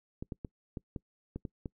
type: clicks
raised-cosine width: 3 ms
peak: -25 dBFS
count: 8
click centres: 0.225 / 0.322 / 0.448 / 0.772 / 0.962 / 1.36 / 1.452 / 1.658 s
effects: noise-tail reverb RT60 0.1 s tail -25 dB re dry

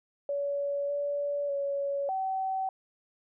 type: tone with pitch steps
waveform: sine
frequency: 567 / 574 / 561 / 764 Hz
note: C#5 / D5 / C#5 / G5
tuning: +39 / -40 / +21 / -45 cents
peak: -28 dBFS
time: 0.29-2.69 s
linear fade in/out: 2 ms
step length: 600 ms
effects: none

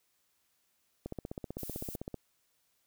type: click train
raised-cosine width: 2 ms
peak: -25 dBFS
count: 18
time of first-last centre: 1.06-2.143 s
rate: 15.7 Hz
type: noise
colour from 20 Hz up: violet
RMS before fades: -44 dBFS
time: 1.58-1.96 s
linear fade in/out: 5 ms
effects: white hiss -75 dBFS RMS until 2.86 s

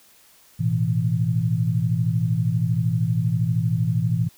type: chord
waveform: sine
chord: A suspended second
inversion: none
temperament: equal with one note detuned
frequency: 110.77 / 123.47 / 164.81 Hz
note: A2 / B2 / E3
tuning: +12 / 0 / 0 cents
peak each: -23 dBFS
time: 0.59-4.29 s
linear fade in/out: 20 ms
effects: white hiss -54 dBFS RMS until 4.37 s

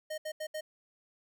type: tone bursts at uneven times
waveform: square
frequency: 619 Hz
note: D#5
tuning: 9 cents flat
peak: -36 dBFS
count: 4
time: 0.1-0.18 / 0.25-0.32 / 0.4-0.47 / 0.54-0.61 s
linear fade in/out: 10 ms
effects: none

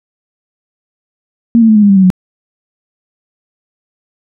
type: tone with pitch steps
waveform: sine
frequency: 232.3 / 224.6 / 217.2 / 210.1 / 203.2 / 196.47 / 190 / 183.74 Hz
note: A#3 / A3 / A3 / G#3 / G#3 / G3 / F#3 / F#3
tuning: -6 / +36 / -22 / +20 / -38 / +4 / +46 / -12 cents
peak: -3 dBFS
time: 1.55-2.102 s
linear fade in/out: 0 ms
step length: 69 ms
effects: none

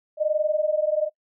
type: tone pair together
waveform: sine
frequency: 601.4 / 622.3 Hz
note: D5 / D#5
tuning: +41 / 0 cents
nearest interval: minor second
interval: 59 cents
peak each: -23 dBFS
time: 0.17-1.1 s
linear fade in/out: 50 ms
effects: noise-tail reverb RT60 0.1 s tail -20 dB re dry

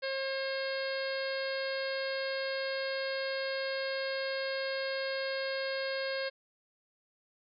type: harmonic tone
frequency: 537 Hz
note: C5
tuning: 45 cents sharp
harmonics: 1 / 2 / 3 / 4 / 5 / 6 / 7 / 8 / 9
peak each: -34 / -47 / -39 / -44 / -47 / -48 / -49 / -43 / -46 dBFS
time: 0.02-6.3 s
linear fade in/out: 20 ms
effects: none

